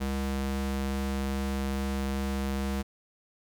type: ring-modulated tone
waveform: square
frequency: 135.2 Hz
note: C#3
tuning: 43 cents flat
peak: -26 dBFS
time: 0-2.83 s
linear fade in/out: 20 ms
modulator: 67 Hz
effects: none